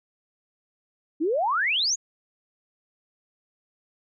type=exponential sweep; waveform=sine; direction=up; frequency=289.7 to 6980 Hz; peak=-21 dBFS; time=1.2-1.96 s; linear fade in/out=20 ms; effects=none